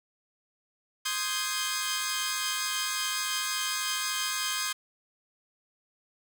10% pulse chord, Ab major seventh, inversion first, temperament equal, 1046.5 / 1244.5 / 1568 / 1661.2 Hz, C6 / Eb6 / G6 / Ab6, 0 / 0 / 0 / 0 cents, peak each -26 dBFS, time 1.05-4.73 s, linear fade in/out 10 ms, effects none

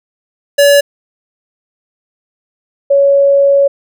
square / sine tone pair in turn, 570 / 558.6 Hz, C#5 / C#5, +48 / +13 cents, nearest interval unison, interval 35 cents, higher first, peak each -5 dBFS, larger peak neither, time 0.58-0.81 / 2.9-3.68 s, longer second, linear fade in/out 10 ms, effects none

